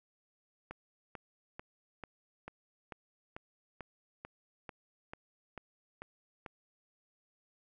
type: click train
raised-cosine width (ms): 0.5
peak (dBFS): -28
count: 14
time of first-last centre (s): 0.71-6.462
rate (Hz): 2.26
effects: none